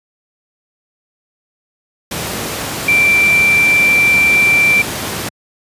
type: tone in noise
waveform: sine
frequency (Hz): 2349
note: D7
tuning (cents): 0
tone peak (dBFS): -8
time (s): 2.88-4.82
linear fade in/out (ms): 5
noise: pink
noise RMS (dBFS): -21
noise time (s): 2.11-5.29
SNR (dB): +10
effects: high-pass 100 Hz 12 dB/octave + resampled to 32000 Hz